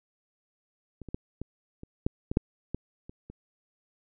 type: clicks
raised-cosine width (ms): 3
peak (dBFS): -28 / -28 / -19 / -22 / -29 / -12 / -17 / -8 / -18 / -30 / -30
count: 11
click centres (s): 1.017 / 1.087 / 1.145 / 1.416 / 1.834 / 2.065 / 2.315 / 2.371 / 2.746 / 3.095 / 3.3
effects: none